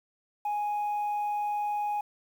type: tone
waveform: sine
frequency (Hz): 830.6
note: G#5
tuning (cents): 0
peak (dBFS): -25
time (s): 0.45-2.01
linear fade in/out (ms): 5
effects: tanh soft clip ceiling -26 dBFS + 9-bit